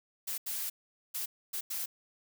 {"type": "noise bursts at uneven times", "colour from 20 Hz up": "blue", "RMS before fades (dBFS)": -36, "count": 5, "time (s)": [[0.27, 0.38], [0.46, 0.7], [1.14, 1.26], [1.53, 1.61], [1.7, 1.86]], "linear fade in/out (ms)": 10, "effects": []}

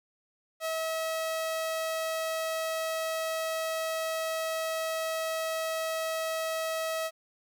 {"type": "tone", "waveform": "sawtooth", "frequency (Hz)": 644, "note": "E5", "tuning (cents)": -41, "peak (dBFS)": -26, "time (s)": [0.6, 7.11], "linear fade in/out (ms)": 50, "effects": ["11-bit"]}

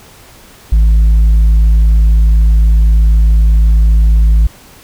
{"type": "tone with tanh clipping", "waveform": "sine", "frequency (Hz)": 54, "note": "A1", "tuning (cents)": -32, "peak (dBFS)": -5, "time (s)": [0.72, 4.47], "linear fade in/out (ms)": 5, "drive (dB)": 3, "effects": ["pink hiss -39 dBFS RMS until 4.83 s"]}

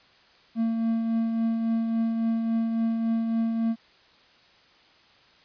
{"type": "tone with tremolo", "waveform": "triangle", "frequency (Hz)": 227.1, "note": "A#3", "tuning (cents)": -45, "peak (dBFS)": -19, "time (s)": [0.55, 3.76], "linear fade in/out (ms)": 50, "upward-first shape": "triangle", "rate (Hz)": 3.6, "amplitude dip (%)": 40, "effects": ["white hiss -57 dBFS RMS until 5.44 s", "resampled to 11025 Hz"]}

